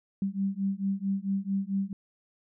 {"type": "beating tone pair", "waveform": "sine", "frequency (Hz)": [193.5, 198], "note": ["G3", "G3"], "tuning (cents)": [-22, 18], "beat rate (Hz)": 4.5, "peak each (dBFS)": -30, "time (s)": [0.22, 1.93], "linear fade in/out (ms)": 2, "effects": []}